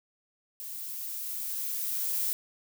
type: noise with level ramp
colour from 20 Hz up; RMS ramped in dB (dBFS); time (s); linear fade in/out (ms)
violet; -40 to -29; 0.6-2.33; 0
effects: none